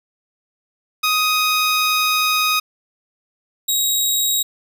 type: tone pair in turn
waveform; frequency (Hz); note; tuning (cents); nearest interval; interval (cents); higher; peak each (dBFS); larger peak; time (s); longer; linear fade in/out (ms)
15% pulse; 1251 / 3809; D#6 / A#7; +9 / +37; octave + perfect fifth; 1928; second; -9; neither; 1.03-2.6 / 3.68-4.43; first; 10
effects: none